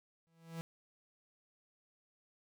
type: tone with exponential growth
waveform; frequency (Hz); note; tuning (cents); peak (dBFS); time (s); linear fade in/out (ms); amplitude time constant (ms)
45% pulse; 164.81; E3; 0; -38; 0.27-0.61; 0; 73
effects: none